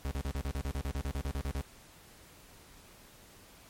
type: tone bursts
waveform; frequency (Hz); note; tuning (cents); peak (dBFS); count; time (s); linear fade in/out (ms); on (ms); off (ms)
40% pulse; 69.1; C#2; -5; -31; 16; 0.05-1.611; 0; 61; 39
effects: pink hiss -56 dBFS RMS until 3.69 s + MP3 64 kbps